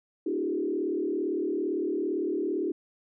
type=tone with frequency modulation; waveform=sine; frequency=349.2 Hz; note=F4; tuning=in tune; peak=-26 dBFS; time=0.26-2.72 s; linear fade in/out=5 ms; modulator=37.7 Hz; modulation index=1.6; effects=none